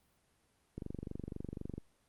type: click train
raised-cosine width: 3 ms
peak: -28 dBFS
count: 25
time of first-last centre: 0.78-1.78 s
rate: 24 Hz
effects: pink hiss -73 dBFS RMS until 2.08 s + Opus 32 kbps